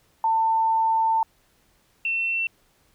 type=tone pair in turn; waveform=sine; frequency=895 / 2699 Hz; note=A5 / E7; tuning=+29 / +40 cents; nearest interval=octave + perfect fifth; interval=1911 cents; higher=second; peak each=-18 / -22 dBFS; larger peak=first; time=0.24-1.23 / 2.05-2.47 s; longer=first; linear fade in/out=2 ms; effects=pink hiss -63 dBFS RMS until 2.94 s